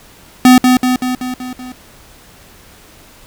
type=tone with echo; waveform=square; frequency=252.6 Hz; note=B3; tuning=39 cents sharp; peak=-3 dBFS; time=0.45-0.58 s; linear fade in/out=2 ms; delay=190 ms; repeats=6; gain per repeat=-4 dB; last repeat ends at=1.72 s; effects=pink hiss -42 dBFS RMS until 3.26 s